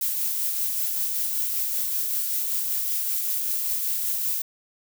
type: noise with tremolo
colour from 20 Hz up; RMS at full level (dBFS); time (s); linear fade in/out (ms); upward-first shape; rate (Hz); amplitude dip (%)
violet; -25; 0.01-4.42; 5; sine; 5.2; 25
effects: none